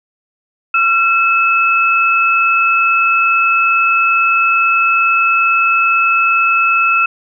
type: tone pair together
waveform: sine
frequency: 1362.3 / 2600 Hz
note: F6 / E7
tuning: -43 / -24 cents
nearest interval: major seventh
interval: 1119 cents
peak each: -12 dBFS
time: 0.74-7.06 s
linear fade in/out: 5 ms
effects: none